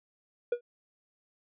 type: tone with exponential decay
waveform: triangle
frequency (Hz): 481.4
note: B4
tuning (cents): -44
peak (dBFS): -20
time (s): 0.52-0.61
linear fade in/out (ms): 5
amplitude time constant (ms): 19
effects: resampled to 8000 Hz